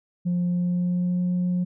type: tone with pitch glide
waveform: sine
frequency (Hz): 176.5 to 179.27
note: F3 to F3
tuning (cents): +19 to +46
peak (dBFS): -19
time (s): 0.25-1.65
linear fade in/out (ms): 20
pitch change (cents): +27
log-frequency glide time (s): 0.47-1.25
effects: tanh soft clip ceiling -19 dBFS